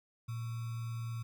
sine tone with sample-and-hold, 115.5 Hz, A#2, 16 cents flat, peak -36 dBFS, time 0.28-1.23 s, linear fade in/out 10 ms, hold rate 1225 Hz, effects none

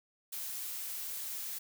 blue noise, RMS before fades -40 dBFS, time 0.32-1.59 s, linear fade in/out 10 ms, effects none

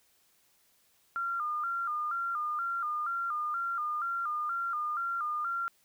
sine tone with vibrato, 1292 Hz, E6, 35 cents flat, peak -30 dBFS, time 1.16-5.68 s, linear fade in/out 0 ms, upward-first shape square, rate 2.1 Hz, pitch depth 110 cents each way, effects white hiss -68 dBFS RMS until 5.84 s

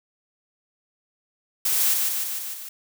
blue noise with echo, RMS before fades -22 dBFS, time 1.65-1.94 s, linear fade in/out 5 ms, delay 150 ms, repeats 5, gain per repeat -3 dB, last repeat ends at 2.69 s, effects none

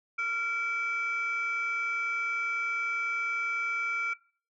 sine tone pair together, 1382 / 2312 Hz, F6 / D7, -19 / -28 cents, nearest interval major sixth, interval 891 cents, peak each -30 / -29 dBFS, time 0.18-4.14 s, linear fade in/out 10 ms, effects noise-tail reverb RT60 0.4 s tail -21 dB re dry + tanh soft clip ceiling -23 dBFS

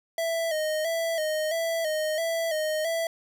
square tone with vibrato, 640 Hz, D#5, 49 cents sharp, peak -26 dBFS, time 0.18-3.07 s, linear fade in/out 2 ms, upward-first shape square, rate 1.5 Hz, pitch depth 58 cents each way, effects none

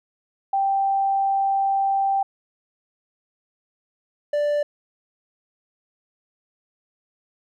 sine / triangle tone pair in turn, 784 / 587.3 Hz, G5 / D5, 0 / 0 cents, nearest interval perfect fourth, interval 500 cents, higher first, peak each -18 / -17 dBFS, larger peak second, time 0.53-2.23 / 4.33-4.63 s, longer first, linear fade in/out 5 ms, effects none

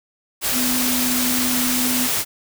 sine tone in noise, 249.9 Hz, B3, 21 cents sharp, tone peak -22 dBFS, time 0.52-2.09 s, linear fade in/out 50 ms, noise white, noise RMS -21 dBFS, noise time 0.41-2.25 s, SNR -4 dB, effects none

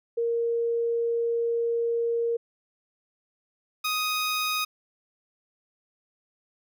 sine / 15% pulse tone pair in turn, 466.2 / 1248.9 Hz, A#4 / D#6, 0 / +6 cents, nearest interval octave + perfect fourth, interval 1706 cents, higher second, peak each -23 / -19 dBFS, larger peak second, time 0.17-2.37 / 3.84-4.65 s, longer first, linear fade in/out 10 ms, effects none

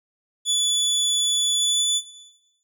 25% pulse tone with pitch glide, 3447 to 3471 Hz, A7 to A7, -36 to -24 cents, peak -14 dBFS, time 0.45-2.02 s, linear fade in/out 50 ms, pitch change +12 cents, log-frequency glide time 1.55-1.82 s, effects noise-tail reverb RT60 1.0 s tail -17 dB re dry

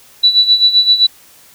sine tone with tremolo, 3951 Hz, B7, in tune, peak -4 dBFS, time 0.23-1.07 s, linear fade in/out 10 ms, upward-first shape sine, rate 7.7 Hz, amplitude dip 75%, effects white hiss -44 dBFS RMS until 1.54 s

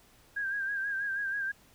sine tone with vibrato, 1608 Hz, G6, 44 cents sharp, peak -30 dBFS, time 0.36-1.52 s, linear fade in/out 10 ms, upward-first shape sine, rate 6.2 Hz, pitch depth 56 cents each way, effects pink hiss -61 dBFS RMS until 1.74 s

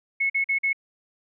sine tone bursts, 2191 Hz, C#7, 21 cents flat, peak -20 dBFS, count 4, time 0.2-0.731 s, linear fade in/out 10 ms, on 99 ms, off 45 ms, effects none

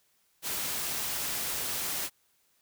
white noise, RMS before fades -33 dBFS, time 0.42-2.1 s, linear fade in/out 50 ms, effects white hiss -70 dBFS RMS until 2.61 s

